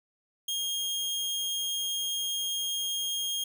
sawtooth tone, 3241 Hz, G#7, 43 cents flat, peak -26 dBFS, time 0.48-3.44 s, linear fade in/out 5 ms, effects none

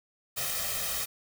white noise with comb filter, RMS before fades -32 dBFS, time 0.36-1.06 s, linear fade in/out 20 ms, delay 1.6 ms, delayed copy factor +0.8, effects none

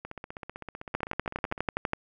two click trains, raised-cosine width 0.5 ms, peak -12 / -23 dBFS, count 13 / 25, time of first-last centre 0.95-1.934 / 0.05-1.579 s, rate 12.2 / 15.7 Hz, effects none

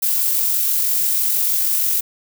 violet noise with amplitude modulation, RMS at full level -17 dBFS, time 0.02-2.01 s, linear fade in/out 10 ms, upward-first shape sine, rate 46.2 Hz, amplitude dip 25%, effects none

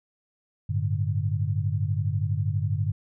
sine chord, G suspended second, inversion none, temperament just, 98 / 110.25 / 147 Hz, G2 / A2 / D3, 0 / +4 / +2 cents, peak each -26 / -28 / -29 dBFS, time 0.69-2.92 s, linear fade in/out 10 ms, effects none

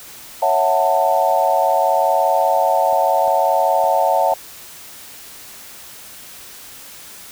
sine chord, F# minor seventh, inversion second, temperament equal with one note detuned, 554.4 / 659.3 / 740 / 890.7 Hz, C#5 / E5 / F#5 / A5, 0 / 0 / 0 / +21 cents, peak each -20 / -18 / -18 / -18 dBFS, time 0.42-4.34 s, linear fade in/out 5 ms
clicks, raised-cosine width 1 ms, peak -23 dBFS, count 4, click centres 2.929 / 3.279 / 3.841 / 4.321 s
effects white hiss -38 dBFS RMS until 7.31 s

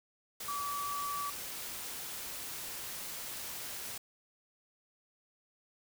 sine tone in noise, 1149 Hz, D6, 38 cents flat, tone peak -35 dBFS, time 0.48-1.3 s, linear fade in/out 5 ms, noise white, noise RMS -42 dBFS, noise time 0.4-3.98 s, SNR +4 dB, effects none

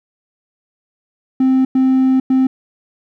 triangle tone bursts at uneven times, 261.6 Hz, C4, in tune, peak -7 dBFS, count 3, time 1.4-1.65 / 1.75-2.2 / 2.3-2.47 s, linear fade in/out 5 ms, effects tanh soft clip ceiling -3 dBFS

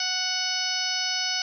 harmonic tone, 740 Hz, F#5, in tune, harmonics 1 / 2 / 3 / 4 / 5 / 6 / 7 / 8, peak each -37 / -34 / -34 / -32 / -38 / -32 / -29 / -34 dBFS, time 0-1.42 s, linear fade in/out 2 ms, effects none

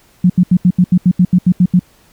sine tone bursts, 180 Hz, F#3, 47 cents flat, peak -5 dBFS, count 12, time 0.24-1.794 s, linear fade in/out 5 ms, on 58 ms, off 78 ms, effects pink hiss -50 dBFS RMS until 2.12 s

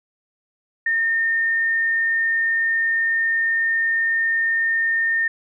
sine tone, 1822 Hz, A#6, 40 cents flat, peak -17 dBFS, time 0.86-5.28 s, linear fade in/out 5 ms, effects none

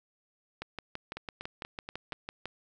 two click trains, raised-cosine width 0.3 ms, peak -21 / -23 dBFS, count 12 / 5, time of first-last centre 0.62-2.456 / 1.17-2.129 s, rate 5.99 / 4.17 Hz, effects none

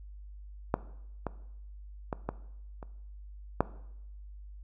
clicks, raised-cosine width 1 ms, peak -11 / -18 / -18 / -17 / -29 / -9 dBFS, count 6, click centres 0.741 / 1.267 / 2.128 / 2.29 / 2.828 / 3.606 s, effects noise-tail reverb RT60 0.8 s tail -17 dB re dry + added 50 Hz sine -44 dBFS peak until 4.63 s

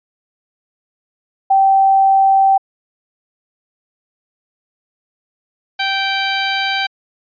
sine / 10% pulse tone pair in turn, 777 / 780 Hz, G5 / G5, -16 / -9 cents, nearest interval unison, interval 7 cents, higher second, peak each -8 / -7 dBFS, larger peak second, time 1.5-2.58 / 5.79-6.87 s, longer neither, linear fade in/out 10 ms, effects resampled to 11025 Hz

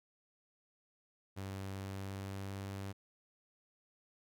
sawtooth tone with pitch glide, 96.9 to 98.08 Hz, G2 to G2, -20 to +1 cents, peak -37 dBFS, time 1.36-2.93 s, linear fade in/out 20 ms, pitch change +21 cents, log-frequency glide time 1.71-2.69 s, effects none

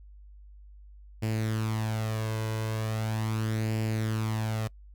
sawtooth tone with flanger, 110 Hz, A2, in tune, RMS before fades -30 dBFS, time 1.22-4.68 s, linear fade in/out 10 ms, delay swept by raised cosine 0.4 to 2 ms, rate 0.39 Hz, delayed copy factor +0.55, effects noise-tail reverb RT60 0.1 s tail -25 dB re dry + added 50 Hz sine -47 dBFS peak until 4.94 s

